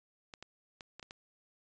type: clicks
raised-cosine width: 0.2 ms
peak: -29 dBFS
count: 6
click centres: 0.338 / 0.426 / 0.808 / 0.996 / 1.028 / 1.109 s
effects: resampled to 16000 Hz